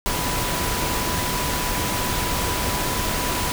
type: tone in noise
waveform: sine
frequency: 987.8 Hz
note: B5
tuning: in tune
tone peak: -30 dBFS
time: 0.06-3.52 s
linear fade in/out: 0 ms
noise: pink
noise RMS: -24 dBFS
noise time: 0.06-3.52 s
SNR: -9 dB
effects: none